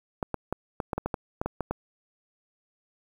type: clicks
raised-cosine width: 1 ms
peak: -14 dBFS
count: 12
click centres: 0.228 / 0.343 / 0.526 / 0.802 / 0.932 / 0.98 / 1.06 / 1.142 / 1.415 / 1.46 / 1.607 / 1.71 s
effects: 8-bit